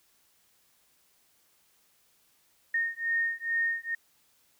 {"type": "beating tone pair", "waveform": "sine", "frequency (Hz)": [1841, 1843.3], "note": ["A#6", "A#6"], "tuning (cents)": [-22, -20], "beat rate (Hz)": 2.3, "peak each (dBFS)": -30, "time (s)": [2.74, 3.95], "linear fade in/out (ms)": 5, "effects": ["white hiss -67 dBFS RMS until 4.59 s"]}